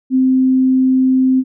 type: tone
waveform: sine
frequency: 260 Hz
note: C4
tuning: 11 cents flat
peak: -9 dBFS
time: 0.1-1.44 s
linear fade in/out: 50 ms
effects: none